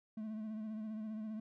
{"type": "tone with vibrato", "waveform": "triangle", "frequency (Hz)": 216.8, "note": "A3", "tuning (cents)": -25, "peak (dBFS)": -38, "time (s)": [0.17, 1.4], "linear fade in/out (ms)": 5, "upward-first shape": "sine", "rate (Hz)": 15, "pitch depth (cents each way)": 38, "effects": []}